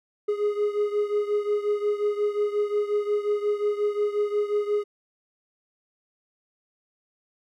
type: beating tone pair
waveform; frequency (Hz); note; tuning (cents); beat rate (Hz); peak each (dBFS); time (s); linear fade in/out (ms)
triangle; 413.7 / 419.3; G#4 / G#4; -7 / +17; 5.6; -22 / -26; 0.28-4.84; 10
effects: none